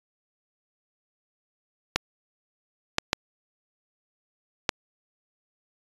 clicks, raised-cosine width 0.2 ms, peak -3 dBFS, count 4, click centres 1.96 / 2.984 / 3.131 / 4.692 s, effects resampled to 24000 Hz

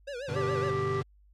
square tone with vibrato, 523.3 Hz, C5, in tune, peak -36 dBFS, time 0.07-0.71 s, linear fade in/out 10 ms, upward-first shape sine, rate 7.2 Hz, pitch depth 170 cents each way
40% pulse chord, G major, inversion none, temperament equal, 98 / 123.47 / 146.83 Hz, G2 / B2 / D3, 0 / 0 / 0 cents, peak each -37 / -35 / -35 dBFS, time 0.28-1.03 s, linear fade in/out 10 ms
harmonic tone, 392 Hz, G4, in tune, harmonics 1 / 3 / 5, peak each -29 / -34 / -42 dBFS, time 0.35-1.02 s, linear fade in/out 20 ms
effects added 50 Hz sine -57 dBFS peak until 1.33 s + low-pass 6000 Hz 12 dB/octave

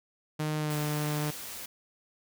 sawtooth tone with pitch glide, 153.3 to 149.8 Hz, D#3 to D3, -25 to +35 cents, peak -25 dBFS, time 0.39-1.31 s, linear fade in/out 10 ms, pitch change -40 cents, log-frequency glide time 0.58-0.77 s
white noise, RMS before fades -41 dBFS, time 0.7-1.66 s, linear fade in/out 5 ms
effects none

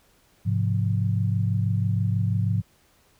sine chord, F minor, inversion first, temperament just, 104.77 / 130.96 / 174.61 Hz, Ab2 / C3 / F3, +16 / +2 / 0 cents, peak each -22 / -28 / -28 dBFS, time 0.45-2.62 s, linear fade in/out 20 ms, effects pink hiss -61 dBFS RMS until 3.19 s

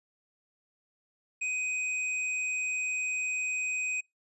sine tone with tanh clipping, 2506 Hz, D#7, 12 cents sharp, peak -31 dBFS, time 1.41-4.01 s, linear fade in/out 10 ms, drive 15 dB, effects noise-tail reverb RT60 0.2 s tail -26 dB re dry + resampled to 24000 Hz

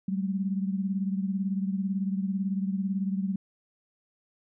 sine beating tone pair, 190.9 / 208.9 Hz, G3 / G#3, -46 / +10 cents, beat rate 18 Hz, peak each -27 / -33 dBFS, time 0.08-3.36 s, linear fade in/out 5 ms, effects none

